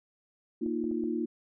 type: chord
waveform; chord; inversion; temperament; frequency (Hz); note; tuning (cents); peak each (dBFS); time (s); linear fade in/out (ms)
sine; Bb suspended fourth; none; equal; 233.1 / 311.1 / 349.2; Bb3 / Eb4 / F4; 0 / 0 / 0; -33; 0.61-1.26; 10
type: clicks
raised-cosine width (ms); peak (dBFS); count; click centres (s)
2; -34; 4; 0.663 / 0.841 / 0.913 / 1.038
effects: none